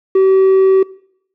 triangle tone with quantisation, 382.3 Hz, G4, 43 cents flat, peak -5 dBFS, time 0.15-0.83 s, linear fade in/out 5 ms, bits 5, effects noise-tail reverb RT60 0.7 s tail -22 dB re dry + low-pass 2000 Hz 12 dB/octave

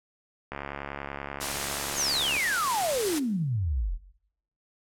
click train, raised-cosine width 0.5 ms, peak -19 dBFS, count 131, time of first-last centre 0.52-2.367 s, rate 70.4 Hz
white noise, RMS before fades -31 dBFS, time 1.4-3.2 s, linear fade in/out 20 ms
sine exponential sweep, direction down, 7040 to 37.55 Hz, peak -25 dBFS, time 1.95-3.98 s, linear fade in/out 50 ms
effects noise-tail reverb RT60 0.7 s tail -17 dB re dry + low-pass 11000 Hz 12 dB/octave

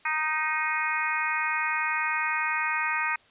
harmonic tone with a mistuned harmonic, 310 Hz, D#4, 6 cents flat, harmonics 3 / 4 / 5 / 6 / 7 / 8, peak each -32 / -32 / -32 / -32 / -32 / -32 dBFS, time 0.05-3.16 s, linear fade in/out 5 ms, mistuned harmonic 6, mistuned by +20 cents, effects white hiss -58 dBFS RMS until 3.3 s + resampled to 8000 Hz

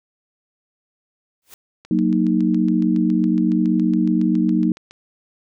white noise with exponential growth, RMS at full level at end -38 dBFS, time 1.42-1.54 s, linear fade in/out 1 ms, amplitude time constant 25 ms
click train, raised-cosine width 0.2 ms, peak -24 dBFS, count 23, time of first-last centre 1.85-4.91 s, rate 7.19 Hz
sine chord, D# minor, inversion first, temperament equal, 185 / 233.1 / 311.1 Hz, F#3 / A#3 / D#4, 0 / 0 / 0 cents, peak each -19 dBFS, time 1.91-4.72 s, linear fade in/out 2 ms
effects none

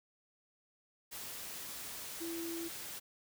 sine tone in noise, 334.2 Hz, E4, 24 cents sharp, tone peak -39 dBFS, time 2.2-2.69 s, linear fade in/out 20 ms, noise white, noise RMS -45 dBFS, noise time 1.11-3 s, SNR +3 dB, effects none

